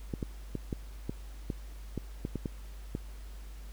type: clicks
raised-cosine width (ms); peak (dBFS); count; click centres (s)
3; -20; 11; 0.138 / 0.228 / 0.553 / 0.728 / 1.095 / 1.502 / 1.977 / 2.251 / 2.357 / 2.458 / 2.951
effects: added 50 Hz sine -42 dBFS peak until 3.72 s + pink hiss -57 dBFS RMS until 3.72 s